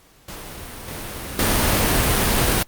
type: noise with level steps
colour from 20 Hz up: pink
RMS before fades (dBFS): -35 / -31 / -18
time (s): 0.28-2.63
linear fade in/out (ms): 5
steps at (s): 0.88 / 1.39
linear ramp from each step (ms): 2
effects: pink hiss -53 dBFS RMS until 2.67 s + Opus 48 kbps